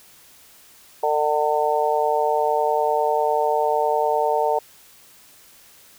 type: harmonic tone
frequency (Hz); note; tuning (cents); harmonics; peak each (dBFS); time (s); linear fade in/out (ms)
150.4; D3; +42; 3 / 4 / 5 / 6; -23 / -23 / -23 / -23; 1.03-4.59; 5
effects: white hiss -50 dBFS RMS until 5.98 s